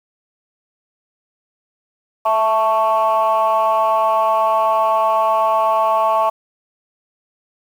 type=chord; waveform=sine; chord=A major; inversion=second; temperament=equal; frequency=659.3 / 880 / 1108.7 Hz; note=E5 / A5 / C#6; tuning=0 / 0 / 0 cents; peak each=-16 dBFS; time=2.25-6.3 s; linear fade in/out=10 ms; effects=tanh soft clip ceiling -8 dBFS + 7-bit